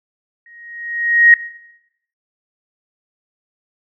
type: tone with exponential growth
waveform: sine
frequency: 1879 Hz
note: A#6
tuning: 13 cents sharp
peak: -3 dBFS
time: 0.46-1.34 s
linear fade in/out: 2 ms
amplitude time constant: 190 ms
effects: noise-tail reverb RT60 0.8 s tail -17 dB re dry